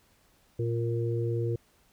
harmonic tone, 116.54 Hz, A#2, in tune, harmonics 1 / 3 / 4, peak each -28 / -33 / -34 dBFS, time 0.59-1.56 s, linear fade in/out 5 ms, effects pink hiss -65 dBFS RMS until 1.92 s

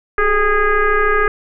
sine tone with frequency modulation, 830.6 Hz, G#5, in tune, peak -11 dBFS, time 0.18-1.28 s, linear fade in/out 2 ms, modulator 407 Hz, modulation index 2.5, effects none

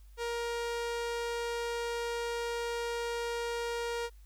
sawtooth tone with low-pass filter, 470.4 Hz, A#4, 16 cents sharp, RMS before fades -35 dBFS, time 0.17-4.1 s, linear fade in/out 50 ms, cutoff 10000 Hz, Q 0.56, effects added 50 Hz sine -51 dBFS peak until 4.25 s + white hiss -69 dBFS RMS until 4.25 s

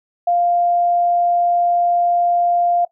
sine tone, 698.5 Hz, F5, in tune, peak -13 dBFS, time 0.27-2.85 s, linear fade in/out 5 ms, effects noise-tail reverb RT60 0.1 s tail -18 dB re dry

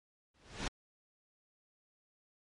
pink noise with exponential growth, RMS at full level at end -33 dBFS, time 0.34-0.68 s, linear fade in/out 5 ms, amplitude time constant 73 ms, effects low-pass 6000 Hz 12 dB/octave + MP3 48 kbps

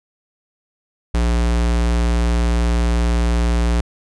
square tone, 58.6 Hz, A#1, 10 cents sharp, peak -15 dBFS, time 1.14-3.81 s, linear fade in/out 5 ms, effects resampled to 22050 Hz

